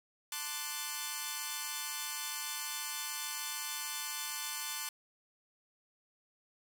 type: chord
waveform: 5% pulse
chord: D dominant seventh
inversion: second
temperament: equal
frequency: 880 / 1046.5 / 1174.7 / 1480 Hz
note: A5 / C6 / D6 / F#6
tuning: 0 / 0 / 0 / 0 cents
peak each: -31 dBFS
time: 0.32-4.89 s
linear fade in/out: 2 ms
effects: none